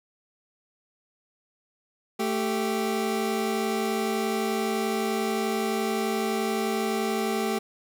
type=tone pair together; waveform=25% pulse; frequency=221.4 / 391.2 Hz; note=A3 / G4; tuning=+11 / -4 cents; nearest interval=minor seventh; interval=985 cents; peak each=-24 dBFS; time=2.19-7.59 s; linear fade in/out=10 ms; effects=none